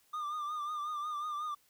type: tone with vibrato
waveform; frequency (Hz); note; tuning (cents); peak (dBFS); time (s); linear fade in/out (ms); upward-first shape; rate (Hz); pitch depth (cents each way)
triangle; 1202; D6; +40; -33; 0.13-1.55; 10; triangle; 5.5; 63
effects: white hiss -69 dBFS RMS until 1.69 s